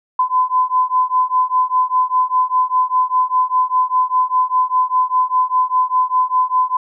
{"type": "beating tone pair", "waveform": "sine", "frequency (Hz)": [1012, 1017], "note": ["B5", "C6"], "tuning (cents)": [42, -50], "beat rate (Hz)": 5, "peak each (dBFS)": -16, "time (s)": [0.19, 6.77], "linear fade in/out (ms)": 5, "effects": []}